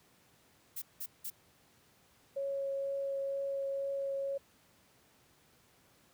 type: noise bursts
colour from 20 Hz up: violet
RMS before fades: -40 dBFS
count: 3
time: 0.76-1.303 s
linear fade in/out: 10 ms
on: 61 ms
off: 180 ms
type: tone with vibrato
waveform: sine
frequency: 551 Hz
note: C#5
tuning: 11 cents flat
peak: -33 dBFS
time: 2.36-4.38 s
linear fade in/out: 10 ms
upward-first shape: triangle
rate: 2.1 Hz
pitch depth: 9 cents each way
effects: pink hiss -66 dBFS RMS until 6.13 s + high-pass 80 Hz 12 dB/octave